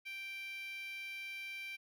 10% pulse tone with high-pass filter, 784 Hz, G5, in tune, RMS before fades -45 dBFS, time 0.05-1.77 s, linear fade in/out 20 ms, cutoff 2200 Hz, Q 9.5, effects none

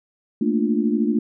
sine chord, Bb major seventh, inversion third, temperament equal, 220 / 233.1 / 293.7 / 349.2 Hz, A3 / Bb3 / D4 / F4, 0 / 0 / 0 / 0 cents, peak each -21 / -23 / -23 / -26 dBFS, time 0.41-1.19 s, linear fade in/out 5 ms, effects none

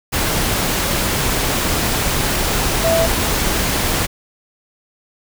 sine tone in noise, 659.3 Hz, E5, in tune, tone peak -14 dBFS, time 2.83-3.07 s, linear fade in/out 20 ms, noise pink, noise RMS -18 dBFS, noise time 0.12-4.07 s, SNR +1 dB, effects none

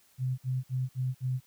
sine tone bursts, 128.6 Hz, C3, 30 cents flat, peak -27 dBFS, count 5, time 0.18-1.404 s, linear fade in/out 50 ms, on 200 ms, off 56 ms, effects white hiss -64 dBFS RMS until 1.46 s

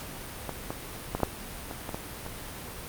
clicks, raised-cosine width 1 ms, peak -18 / -17 / -14 / -19 / -8 / -23 / -20 / -18 / -22 dBFS, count 9, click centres 0.493 / 0.705 / 1.15 / 1.203 / 1.233 / 1.712 / 1.892 / 1.945 / 2.264 s, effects pink hiss -40 dBFS RMS until 2.88 s + Opus 48 kbps

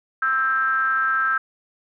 triangle ring-modulated tone, 132.6 Hz, C3, 23 cents sharp, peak -13 dBFS, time 0.22-1.38 s, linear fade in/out 5 ms, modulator 1450 Hz, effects none

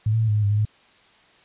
sine tone with pitch steps, 107.7 / 112.3 / 111.5 / 105.4 / 106 / 101.4 / 104.6 / 106.6 Hz, A2 / A2 / A2 / G#2 / G#2 / G#2 / G#2 / G#2, -37 / +36 / +23 / +26 / +36 / -41 / +13 / +46 cents, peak -17 dBFS, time 0.06-0.652 s, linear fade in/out 5 ms, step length 74 ms, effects white hiss -55 dBFS RMS until 1.44 s + resampled to 8000 Hz

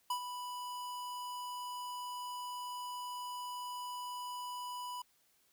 square tone with ADSR envelope, 987.8 Hz, B5, in tune, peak -32 dBFS, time 0.1-5.02 s, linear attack 5 ms, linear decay 86 ms, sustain -9 dB, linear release 5 ms, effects white hiss -72 dBFS RMS until 5.52 s

